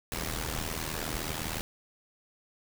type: noise with amplitude modulation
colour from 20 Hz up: pink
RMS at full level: -31 dBFS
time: 0.12-1.61 s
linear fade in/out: 0 ms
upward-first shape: sine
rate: 79.5 Hz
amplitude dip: 80%
effects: none